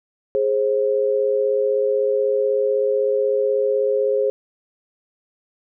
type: tone pair together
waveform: sine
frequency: 416.2 / 532.3 Hz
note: G#4 / C5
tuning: +4 / +30 cents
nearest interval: major third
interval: 426 cents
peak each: -19 dBFS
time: 0.35-4.3 s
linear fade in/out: 0 ms
effects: none